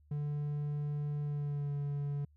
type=tone with pitch glide; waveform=triangle; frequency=146.83 to 143.39 Hz; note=D3 to D3; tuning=0 to -41 cents; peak=-31 dBFS; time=0.11-2.25 s; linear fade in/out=5 ms; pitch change=-41 cents; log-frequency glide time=1.22-1.72 s; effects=added 74 Hz sine -61 dBFS peak until 2.36 s